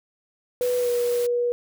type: noise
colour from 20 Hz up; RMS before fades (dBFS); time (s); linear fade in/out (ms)
white; -37; 0.61-1.27; 10
type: tone with pitch glide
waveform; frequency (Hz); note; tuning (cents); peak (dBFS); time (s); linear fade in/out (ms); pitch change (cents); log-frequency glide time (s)
sine; 493.9 to 482.9; B4 to B4; 0 to -39; -20; 0.61-1.52; 0; -39; 0.77-0.9
effects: none